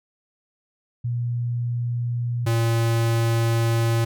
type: tone pair in turn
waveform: sine / square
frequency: 120 / 115.18 Hz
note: B2 / A#2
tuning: -49 / -20 cents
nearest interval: minor second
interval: 71 cents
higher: first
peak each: -22 / -19 dBFS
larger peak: second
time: 1.04-2.46 / 2.46-4.05 s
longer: second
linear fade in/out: 10 ms
effects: none